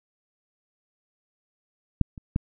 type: clicks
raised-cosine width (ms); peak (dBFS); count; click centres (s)
5; -7 / -27 / -11; 3; 2.013 / 2.178 / 2.361
effects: none